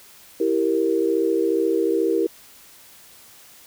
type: chord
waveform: sine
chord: E diminished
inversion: none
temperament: equal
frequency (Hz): 329.6 / 392 / 466.2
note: E4 / G4 / Bb4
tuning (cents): 0 / 0 / 0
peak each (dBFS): -22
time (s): 0.4-2.27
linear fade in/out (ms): 5
effects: white hiss -48 dBFS RMS until 3.66 s